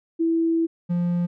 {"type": "tone pair in turn", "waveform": ["sine", "triangle"], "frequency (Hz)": [329.6, 174.6], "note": ["E4", "F3"], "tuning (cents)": [0, 0], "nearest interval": "major seventh", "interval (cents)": 1100, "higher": "first", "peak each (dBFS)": -18, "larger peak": "neither", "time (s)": [[0.19, 0.67], [0.89, 1.27]], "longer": "first", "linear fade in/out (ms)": 20, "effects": []}